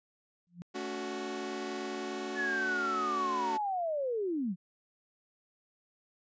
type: tone with exponential growth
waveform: sine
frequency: 174.61 Hz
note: F3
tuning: in tune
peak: -37 dBFS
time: 0.47-0.62 s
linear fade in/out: 0 ms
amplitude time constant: 32 ms
type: chord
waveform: sawtooth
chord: F# minor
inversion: first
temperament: equal with one note detuned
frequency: 220 / 283 / 370 Hz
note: A3 / C#4 / F#4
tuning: 0 / +36 / 0 cents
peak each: -39 / -37 / -34 dBFS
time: 0.74-3.58 s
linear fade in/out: 20 ms
type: linear sweep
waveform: sine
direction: down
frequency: 1737 to 164.81 Hz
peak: -30 dBFS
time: 2.35-4.56 s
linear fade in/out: 50 ms
effects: resampled to 16000 Hz